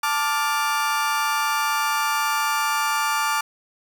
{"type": "chord", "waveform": "35% pulse", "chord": "D minor", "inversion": "second", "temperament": "just", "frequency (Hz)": [881, 1174.7, 1409.6], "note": ["A5", "D6", "F6"], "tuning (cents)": [2, 0, 16], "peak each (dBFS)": [-23, -22, -25], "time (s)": [0.03, 3.41], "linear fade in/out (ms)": 5, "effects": []}